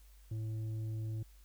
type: tone with tanh clipping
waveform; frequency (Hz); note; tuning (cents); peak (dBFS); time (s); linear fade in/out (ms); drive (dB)
sine; 110; A2; 0; -37; 0.31-1.23; 5; 6
effects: added 50 Hz sine -56 dBFS peak until 1.44 s + white hiss -68 dBFS RMS until 1.44 s